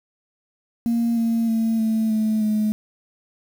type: tone with pitch steps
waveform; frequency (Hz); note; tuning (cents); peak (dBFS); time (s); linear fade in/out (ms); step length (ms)
sine; 233.1 / 229.1 / 225.2 / 221.3 / 217.5 / 213.8; A#3 / A#3 / A3 / A3 / A3 / A3; 0 / -30 / +40 / +10 / -20 / -49; -16; 0.86-2.72; 0; 310
effects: tanh soft clip ceiling -15 dBFS + 7-bit